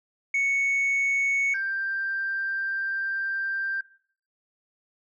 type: tone pair in turn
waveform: sine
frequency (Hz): 2217 / 1577.6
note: C#7 / G6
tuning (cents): 0 / +11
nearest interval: tritone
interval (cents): 589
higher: first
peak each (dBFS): -19 / -25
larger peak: first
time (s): 0.34-1.54 / 1.54-3.81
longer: second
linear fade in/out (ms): 5
effects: noise-tail reverb RT60 0.5 s tail -17 dB re dry + tanh soft clip ceiling -20 dBFS